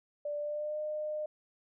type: tone with pitch glide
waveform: sine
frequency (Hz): 587.3 to 608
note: D5 to D#5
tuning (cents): 0 to -40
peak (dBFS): -33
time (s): 0.25-1.26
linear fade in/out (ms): 5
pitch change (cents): +60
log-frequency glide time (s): 0.37-0.79
effects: none